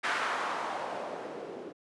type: noise with low-pass filter sweep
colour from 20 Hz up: blue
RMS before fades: -35 dBFS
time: 0.03-1.73 s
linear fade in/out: 20 ms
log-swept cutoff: 1600 to 350 Hz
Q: 1.6
effects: high-pass 200 Hz 12 dB/octave + resampled to 24000 Hz